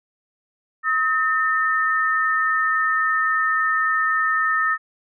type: tone pair together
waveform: sine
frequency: 1276 / 1805.9 Hz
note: D#6 / A6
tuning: +43 / +45 cents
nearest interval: tritone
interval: 602 cents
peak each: -20 dBFS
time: 0.83-4.78 s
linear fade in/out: 50 ms
effects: none